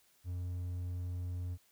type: tone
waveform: triangle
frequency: 89 Hz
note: F2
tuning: 33 cents sharp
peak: -34 dBFS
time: 0.24-1.58 s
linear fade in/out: 50 ms
effects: white hiss -69 dBFS RMS until 1.71 s